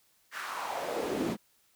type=noise with high-pass filter sweep; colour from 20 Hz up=brown; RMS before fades=-34 dBFS; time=0.31-1.37 s; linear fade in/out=50 ms; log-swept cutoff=1700 to 220 Hz; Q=2.8; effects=white hiss -68 dBFS RMS until 1.75 s